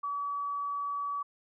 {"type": "tone", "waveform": "sine", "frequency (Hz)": 1142, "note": "D6", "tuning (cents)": -49, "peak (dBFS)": -31, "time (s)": [0.03, 1.23], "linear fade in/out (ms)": 10, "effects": []}